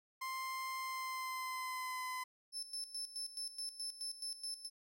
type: tone with pitch glide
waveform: 30% pulse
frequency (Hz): 1048 to 1018.2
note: C6 to C6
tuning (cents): +2 to -47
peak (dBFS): -37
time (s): 0.21-2.24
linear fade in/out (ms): 10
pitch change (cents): -49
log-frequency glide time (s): 0.79-2.02
type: tone with tremolo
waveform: 30% pulse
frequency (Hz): 5270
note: E8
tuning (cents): -1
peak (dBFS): -36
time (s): 2.52-4.7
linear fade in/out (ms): 50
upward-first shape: square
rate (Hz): 4.7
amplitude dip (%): 75
effects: none